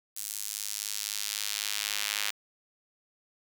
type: tone with high-pass filter sweep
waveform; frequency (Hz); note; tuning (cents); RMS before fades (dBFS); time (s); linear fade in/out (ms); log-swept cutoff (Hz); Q
sawtooth; 103.83; G#2; 0; -34; 0.16-2.31; 10; 7900 to 2400; 0.93
effects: none